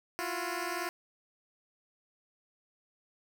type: tone pair together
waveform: 10% pulse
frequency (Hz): 339.1 / 359.7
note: E4 / F#4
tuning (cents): +49 / -49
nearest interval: minor second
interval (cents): 102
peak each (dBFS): -28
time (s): 0.19-0.89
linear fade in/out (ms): 0
effects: none